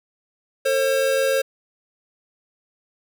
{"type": "tone pair together", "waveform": "square", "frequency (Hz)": [450, 536.5], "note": ["A4", "C5"], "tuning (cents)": [39, 43], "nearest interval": "minor third", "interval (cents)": 304, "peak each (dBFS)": [-26, -19], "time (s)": [0.65, 1.42], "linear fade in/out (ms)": 10, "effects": []}